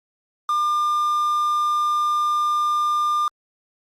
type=tone with quantisation; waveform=triangle; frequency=1200 Hz; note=D6; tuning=37 cents sharp; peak=-16 dBFS; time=0.49-3.28 s; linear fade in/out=2 ms; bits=6; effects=low-pass 11000 Hz 12 dB/octave + Opus 48 kbps